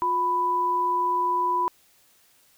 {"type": "tone pair together", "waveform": "sine", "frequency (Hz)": [356.5, 991.9], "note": ["F4", "B5"], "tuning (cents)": [36, 7], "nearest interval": "octave + tritone", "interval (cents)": 1771, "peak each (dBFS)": [-32, -21], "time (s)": [0.02, 1.68], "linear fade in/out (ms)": 0, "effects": ["white hiss -60 dBFS RMS until 2.57 s"]}